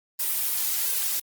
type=noise with flanger; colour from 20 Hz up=blue; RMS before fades=-26 dBFS; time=0.19-1.2 s; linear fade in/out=10 ms; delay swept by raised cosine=1.9 to 4.1 ms; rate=1.4 Hz; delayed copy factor=+0.85; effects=Opus 32 kbps

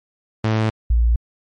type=tone pair in turn; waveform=sawtooth / sine; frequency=110 / 57.95 Hz; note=A2 / A#1; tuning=0 / -10 cents; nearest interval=major seventh; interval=1110 cents; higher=first; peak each=-12 dBFS; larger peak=neither; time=0.44-0.7 / 0.9-1.16 s; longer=neither; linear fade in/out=5 ms; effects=low-pass 4000 Hz 12 dB/octave + MP3 48 kbps

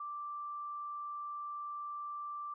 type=tone; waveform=sine; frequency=1174.7 Hz; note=D6; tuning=in tune; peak=-39 dBFS; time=0-2.54 s; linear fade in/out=5 ms; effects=none

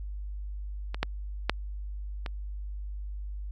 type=clicks; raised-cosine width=0.3 ms; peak=-19 / -10 / -7 / -19 dBFS; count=4; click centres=0.945 / 1.03 / 1.496 / 2.262 s; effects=added 50 Hz sine -34 dBFS peak until 3.51 s + AAC 48 kbps

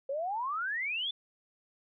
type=exponential sweep; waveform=sine; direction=up; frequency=527 to 3547 Hz; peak=-31 dBFS; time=0.09-1.11 s; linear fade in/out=5 ms; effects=none

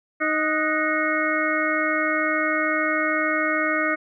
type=harmonic tone with a mistuned harmonic; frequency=311.1 Hz; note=D#4; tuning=in tune; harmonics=1 / 2 / 4 / 5 / 6 / 7; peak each=-27 / -27 / -27 / -27 / -27 / -27 dBFS; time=0.2-3.96 s; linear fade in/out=20 ms; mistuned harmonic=5; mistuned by=-86 cents; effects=none

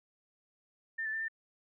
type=tone with pitch steps; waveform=sine; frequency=1798 / 1750 / 1784 / 1795 Hz; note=A6 / A6 / A6 / A6; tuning=+37 / -10 / +23 / +34 cents; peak=-33 dBFS; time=0.98-1.284 s; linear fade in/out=10 ms; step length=76 ms; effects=none

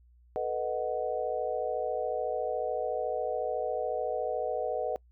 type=chord; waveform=sine; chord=B dominant seventh; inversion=third; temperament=equal; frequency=440 / 493.9 / 622.3 / 740 Hz; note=A4 / B4 / D#5 / F#5; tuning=0 / 0 / 0 / 0 cents; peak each=-36 / -33 / -34 / -35 dBFS; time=0.36-4.96 s; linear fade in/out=0 ms; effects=noise-tail reverb RT60 0.1 s tail -25 dB re dry + added 60 Hz sine -57 dBFS peak until 5.11 s

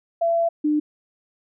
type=tone pair in turn; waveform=sine; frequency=673 / 300.5 Hz; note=E5 / D4; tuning=+36 / +40 cents; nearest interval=octave + major second; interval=1396 cents; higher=first; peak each=-17 dBFS; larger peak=neither; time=0.21-0.49 / 0.64-0.8 s; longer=first; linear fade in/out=10 ms; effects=none

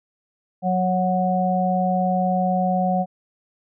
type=harmonic tone; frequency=183.9 Hz; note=F#3; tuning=10 cents flat; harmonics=1 / 3 / 4; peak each=-21 / -26 / -21 dBFS; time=0.62-3.06 s; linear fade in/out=50 ms; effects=none

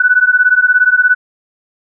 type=beating tone pair; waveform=sine; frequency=1480 / 1497 Hz; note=F#6 / F#6; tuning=0 / +20 cents; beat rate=17 Hz; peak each=-10 dBFS; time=0-1.15 s; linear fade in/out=5 ms; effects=none

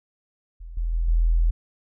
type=tone with level steps; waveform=sine; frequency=41.49 Hz; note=E1; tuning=12 cents sharp; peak=-35 / -22 / -20 / -16 dBFS; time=0.6-1.51 s; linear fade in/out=10 ms; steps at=0.77 / 0.93 / 1.08 s; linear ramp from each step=5 ms; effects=none

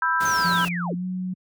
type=chord; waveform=sine; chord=E minor; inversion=second; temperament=just; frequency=988.9 / 1318.5 / 1582.2 Hz; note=B5 / E6 / G6; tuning=+2 / 0 / +16 cents; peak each=-24 / -24 / -23 dBFS; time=0.02-0.65 s; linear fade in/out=2 ms
type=noise; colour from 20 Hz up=pink; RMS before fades=-33 dBFS; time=0.2-0.69 s; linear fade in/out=10 ms
type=linear sweep; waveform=sine; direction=down; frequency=6400 to 155.56 Hz; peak=-28 dBFS; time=0.25-0.95 s; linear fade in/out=5 ms
type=tone with pitch glide; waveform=sine; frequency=174.9 to 183.91 Hz; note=F3 to F#3; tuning=+3 to -10 cents; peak=-25 dBFS; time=0.44-1.34 s; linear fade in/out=10 ms; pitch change=+87 cents; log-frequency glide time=0.93-1.05 s
effects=high-pass 100 Hz 12 dB/octave

